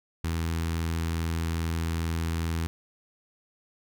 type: tone with notch filter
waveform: sawtooth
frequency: 82.41 Hz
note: E2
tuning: in tune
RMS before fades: -29 dBFS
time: 0.24-2.67 s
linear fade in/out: 0 ms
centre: 600 Hz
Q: 1.2
effects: none